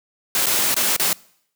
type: noise with dropouts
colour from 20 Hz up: white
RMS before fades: -19 dBFS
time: 0.35-1.13 s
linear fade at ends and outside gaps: 1 ms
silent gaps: 0.459-0.466 / 0.743-0.765 / 0.964-0.997 s
effects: noise-tail reverb RT60 0.7 s tail -24 dB re dry + high-pass 150 Hz 12 dB/octave